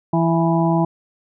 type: harmonic tone with a mistuned harmonic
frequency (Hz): 166.2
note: E3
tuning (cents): +15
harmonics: 1 / 2 / 4 / 5 / 6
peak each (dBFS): -17 / -20 / -23 / -24 / -25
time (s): 0.13-0.85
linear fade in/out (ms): 5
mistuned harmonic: 6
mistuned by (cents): -21
effects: none